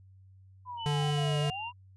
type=linear two-way sweep; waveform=sine; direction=down then up; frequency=1013 to 587.3 to 1005 Hz; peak=-37 dBFS; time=0.65-1.73 s; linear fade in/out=50 ms; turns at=1.4 s
type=tone with pitch glide; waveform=sine; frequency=2981 to 2781 Hz; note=F#7 to F7; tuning=+12 to -8 cents; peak=-38 dBFS; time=0.77-1.72 s; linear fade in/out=50 ms; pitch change=-120 cents; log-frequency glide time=1.1-1.56 s
type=tone; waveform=square; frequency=146.83 Hz; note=D3; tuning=in tune; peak=-28 dBFS; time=0.86-1.5 s; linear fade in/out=0 ms
effects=added 95 Hz sine -53 dBFS peak until 1.96 s + resampled to 24000 Hz